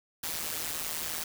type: noise with amplitude modulation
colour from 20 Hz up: white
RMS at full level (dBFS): -31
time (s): 0.23-1.24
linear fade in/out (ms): 5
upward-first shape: sine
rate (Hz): 159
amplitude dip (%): 90
effects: none